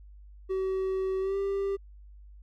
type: tone with pitch glide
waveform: triangle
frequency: 380 to 394.5 Hz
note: F#4 to G4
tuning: +46 to +11 cents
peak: -25 dBFS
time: 0.49-1.77 s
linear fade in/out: 20 ms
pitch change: +65 cents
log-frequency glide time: 1.2-1.37 s
effects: added 50 Hz sine -47 dBFS peak until 2.42 s

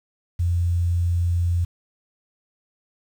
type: tone with quantisation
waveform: sine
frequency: 86.7 Hz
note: F2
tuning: 12 cents flat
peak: -18 dBFS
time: 0.39-1.65 s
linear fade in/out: 10 ms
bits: 8
effects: none

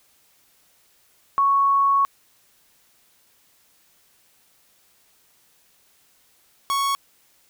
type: tone pair in turn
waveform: sine / 45% pulse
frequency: 1108.7 / 1108.7 Hz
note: C#6 / C#6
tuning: 0 / 0 cents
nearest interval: unison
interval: 0 cents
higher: neither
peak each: -15 / -20 dBFS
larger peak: first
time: 1.38-2.05 / 6.7-6.95 s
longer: first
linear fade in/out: 0 ms
effects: white hiss -60 dBFS RMS until 7.49 s

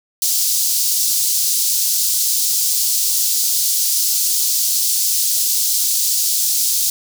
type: high-pass noise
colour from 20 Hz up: pink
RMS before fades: -17 dBFS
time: 0.22-6.9 s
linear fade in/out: 2 ms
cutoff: 4800 Hz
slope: 24 dB/octave
effects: none

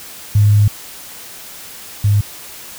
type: tone pair in turn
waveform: sine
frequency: 103.83 / 102.76 Hz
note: G#2 / G#2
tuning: 0 / -18 cents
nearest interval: unison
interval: 18 cents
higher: first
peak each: -7 / -9 dBFS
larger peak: first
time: 0.35-0.68 / 2.04-2.21 s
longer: first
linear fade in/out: 5 ms
effects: white hiss -34 dBFS RMS until 2.78 s

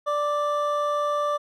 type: tone pair together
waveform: triangle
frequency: 587.4 / 1174.7 Hz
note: D5 / D6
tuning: 0 / 0 cents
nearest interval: octave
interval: 1200 cents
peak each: -23 dBFS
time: 0.06-1.38 s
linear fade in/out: 20 ms
effects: none

